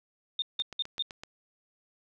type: tone bursts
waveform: sine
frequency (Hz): 3643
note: A#7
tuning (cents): -41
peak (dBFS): -27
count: 4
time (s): 0.39-1.024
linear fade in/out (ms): 2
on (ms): 31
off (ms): 170
type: click train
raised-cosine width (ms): 0.2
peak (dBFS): -24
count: 6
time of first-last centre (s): 0.6-1.235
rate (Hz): 7.87
effects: none